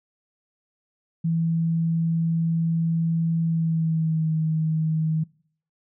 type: tone with pitch glide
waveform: sine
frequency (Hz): 164.81 to 158.28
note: E3 to D#3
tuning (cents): 0 to +30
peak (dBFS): -20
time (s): 1.24-5.24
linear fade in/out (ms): 10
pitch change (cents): -70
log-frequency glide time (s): 3.43-4.32
effects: noise-tail reverb RT60 0.6 s tail -24 dB re dry